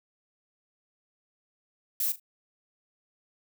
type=noise with echo; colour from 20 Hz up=violet; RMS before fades=-28 dBFS; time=2-2.12 s; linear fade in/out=2 ms; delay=39 ms; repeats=2; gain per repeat=-14 dB; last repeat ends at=2.198 s; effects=none